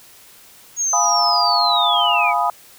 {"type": "linear sweep", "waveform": "sine", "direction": "down", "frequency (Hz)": [6645, 2198], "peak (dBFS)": -17, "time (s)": [0.76, 2.34], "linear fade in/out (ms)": 50}
{"type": "chord", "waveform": "sine", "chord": "F half-diminished seventh", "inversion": "none", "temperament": "equal", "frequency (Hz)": [698.5, 830.6, 987.8, 1244.5], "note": ["F5", "Ab5", "Cb6", "Eb6"], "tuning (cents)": [0, 0, 0, 0], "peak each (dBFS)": -21, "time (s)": [0.93, 2.5], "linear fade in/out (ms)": 2}
{"effects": ["white hiss -46 dBFS RMS until 2.78 s"]}